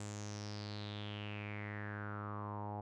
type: tone with low-pass filter sweep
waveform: sawtooth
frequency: 103.83 Hz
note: G#2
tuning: in tune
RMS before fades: -44 dBFS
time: 0-2.81 s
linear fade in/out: 5 ms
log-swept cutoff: 7800 to 800 Hz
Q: 6.1
effects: none